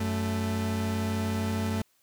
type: tone pair together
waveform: 40% pulse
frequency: 93.77 / 220.6 Hz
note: F#2 / A3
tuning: +24 / +5 cents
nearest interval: octave + minor third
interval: 1481 cents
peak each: -29 / -29 dBFS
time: 0-1.82 s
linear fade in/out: 5 ms
effects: white hiss -68 dBFS RMS until 2.02 s